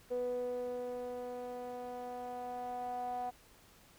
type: tone with band-pass filter sweep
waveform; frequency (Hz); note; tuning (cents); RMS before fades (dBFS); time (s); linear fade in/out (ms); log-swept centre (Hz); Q
sawtooth; 246.9; B3; 0; -40; 0.1-3.31; 20; 500 to 750; 7.3
effects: pink hiss -62 dBFS RMS until 3.98 s